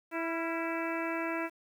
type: harmonic tone with a mistuned harmonic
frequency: 329.6 Hz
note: E4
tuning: in tune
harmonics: 1 / 2 / 3 / 4 / 5 / 6 / 7 / 8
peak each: -35 / -38 / -40 / -41 / -42 / -43 / -43 / -44 dBFS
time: 0.11-1.5 s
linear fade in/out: 50 ms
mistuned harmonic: 4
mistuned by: +51 cents
effects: 10-bit